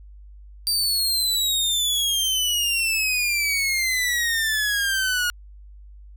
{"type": "exponential sweep", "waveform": "sawtooth", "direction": "down", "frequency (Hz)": [4699, 1434], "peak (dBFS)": -17, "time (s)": [0.67, 5.3], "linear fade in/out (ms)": 0, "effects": ["added 50 Hz sine -41 dBFS peak until 6.16 s"]}